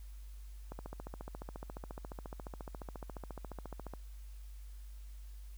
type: click train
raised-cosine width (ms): 1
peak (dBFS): -30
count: 47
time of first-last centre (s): 0.72-3.937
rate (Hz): 14.3
effects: added 50 Hz sine -46 dBFS peak until 5.57 s + white hiss -66 dBFS RMS until 5.57 s